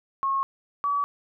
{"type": "tone pair in turn", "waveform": "sine", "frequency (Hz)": [1088, 1142.1], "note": ["C#6", "D6"], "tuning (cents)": [-33, -49], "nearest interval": "minor second", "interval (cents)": 84, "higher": "second", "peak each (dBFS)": -22, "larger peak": "neither", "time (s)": [[0.23, 0.43], [0.84, 1.04]], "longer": "neither", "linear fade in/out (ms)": 0, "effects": []}